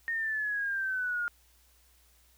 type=exponential sweep; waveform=sine; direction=down; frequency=1851 to 1413 Hz; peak=-29 dBFS; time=0.08-1.28 s; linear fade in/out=0 ms; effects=added 60 Hz sine -64 dBFS peak until 2.37 s + white hiss -65 dBFS RMS until 2.37 s